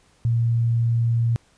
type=tone; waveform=sine; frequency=116.54 Hz; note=A#2; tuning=in tune; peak=-17 dBFS; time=0.25-1.36 s; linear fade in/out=0 ms; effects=pink hiss -59 dBFS RMS until 1.57 s + resampled to 22050 Hz